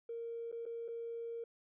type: tone with dropouts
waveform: triangle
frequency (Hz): 464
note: A#4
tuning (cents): -8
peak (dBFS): -36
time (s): 0.09-1.44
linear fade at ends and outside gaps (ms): 5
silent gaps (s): 0.516-0.525 / 0.655-0.662 / 0.881-0.885
effects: tanh soft clip ceiling -38 dBFS + resampled to 8000 Hz